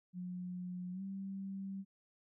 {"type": "tone with pitch glide", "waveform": "sine", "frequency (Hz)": [180.2, 194.25], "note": ["F#3", "G3"], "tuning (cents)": [-45, -16], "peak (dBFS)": -40, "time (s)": [0.13, 1.85], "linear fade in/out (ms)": 50, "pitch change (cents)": 129, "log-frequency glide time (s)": [0.92, 1.02], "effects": []}